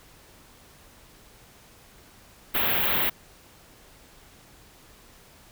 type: band-stop noise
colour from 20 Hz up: white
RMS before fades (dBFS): -24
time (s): 2.54-3.1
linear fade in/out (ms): 10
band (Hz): 3600 to 13000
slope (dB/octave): 48
effects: pink hiss -53 dBFS RMS until 5.51 s